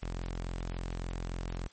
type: tone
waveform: sawtooth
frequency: 43.53 Hz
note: F1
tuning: 5 cents flat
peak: -31 dBFS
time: 0.02-1.68 s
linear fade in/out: 10 ms
effects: white hiss -60 dBFS RMS until 1.72 s + MP3 32 kbps